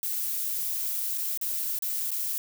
violet noise with dropouts, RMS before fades -30 dBFS, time 0.03-2.38 s, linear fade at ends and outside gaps 0 ms, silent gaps 1.176-1.182 / 1.375-1.413 / 1.788-1.823 / 2.106-2.116 s, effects none

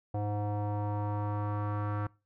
square tone with low-pass filter sweep, 103.83 Hz, G#2, in tune, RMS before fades -33 dBFS, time 0.14-2.07 s, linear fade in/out 5 ms, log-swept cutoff 710 to 1300 Hz, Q 3.4, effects noise-tail reverb RT60 0.3 s tail -23 dB re dry

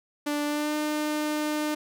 sawtooth tone with pitch glide, 293.7 to 302.1 Hz, D4 to D4, 0 to +49 cents, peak -22 dBFS, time 0.26-1.75 s, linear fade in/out 10 ms, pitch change +49 cents, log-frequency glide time 0.45-0.75 s, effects none

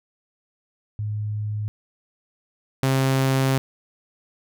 sine / sawtooth tone pair in turn, 105.6 / 133.47 Hz, G#2 / C3, +29 / +35 cents, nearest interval major third, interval 406 cents, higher second, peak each -24 / -14 dBFS, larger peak second, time 0.99-1.68 / 2.83-3.58 s, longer second, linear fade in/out 0 ms, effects none

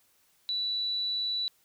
sine tone, 3951 Hz, B7, in tune, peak -28 dBFS, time 0.49-1.48 s, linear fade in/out 0 ms, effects white hiss -67 dBFS RMS until 1.64 s

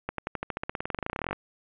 accelerating click train, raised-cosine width 0.5 ms, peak -15 dBFS, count 27, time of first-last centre 0.09-1.33 s, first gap 93 ms, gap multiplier 0.94, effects resampled to 8000 Hz + 7-bit

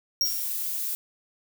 square tone with exponential decay, 5588 Hz, F8, in tune, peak -19 dBFS, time 0.21-0.5 s, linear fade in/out 1 ms, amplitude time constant 63 ms
violet noise, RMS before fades -30 dBFS, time 0.25-0.95 s, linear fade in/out 0 ms
effects none

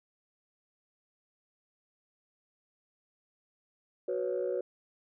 sine chord, F# suspended fourth, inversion none, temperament equal, 370 / 493.9 / 554.4 Hz, F#4 / B4 / C#5, 0 / 0 / 0 cents, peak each -33 / -33 / -34 dBFS, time 4.08-4.61 s, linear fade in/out 5 ms, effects tanh soft clip ceiling -23 dBFS

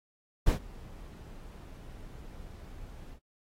brown noise with ADSR envelope, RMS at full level -22 dBFS, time 0.46-3.2 s, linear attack 17 ms, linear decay 110 ms, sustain -24 dB, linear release 78 ms, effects AAC 48 kbps

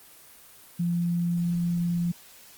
sine tone, 172.6 Hz, F3, 20 cents flat, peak -23 dBFS, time 0.79-2.12 s, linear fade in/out 10 ms, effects white hiss -51 dBFS RMS until 2.57 s + Opus 24 kbps

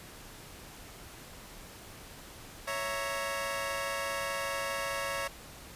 15% pulse chord, A# diminished, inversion first, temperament equal, 554.4 / 659.3 / 932.3 Hz, C#5 / E5 / A#5, 0 / 0 / 0 cents, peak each -28 / -33 / -34 dBFS, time 2.67-5.28 s, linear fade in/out 10 ms, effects pink hiss -49 dBFS RMS until 5.75 s + resampled to 32000 Hz

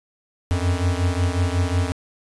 square beating tone pair, 87.3 / 92.8 Hz, F2 / F#2, 0 / +6 cents, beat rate 5.5 Hz, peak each -21 / -24 dBFS, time 0.51-1.92 s, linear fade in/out 0 ms, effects resampled to 24000 Hz

